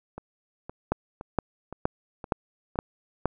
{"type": "two click trains", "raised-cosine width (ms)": 1, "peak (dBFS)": [-9, -23], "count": [6, 6], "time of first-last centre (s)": [[0.92, 3.256], [0.18, 2.757]], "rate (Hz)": [2.14, 1.94], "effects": []}